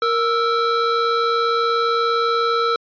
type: tone pair together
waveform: square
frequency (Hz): 466.2 / 1318.5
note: A#4 / E6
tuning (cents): 0 / 0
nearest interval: octave + tritone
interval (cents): 1800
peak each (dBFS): -21 / -19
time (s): 0.02-2.76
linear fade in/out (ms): 2
effects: resampled to 11025 Hz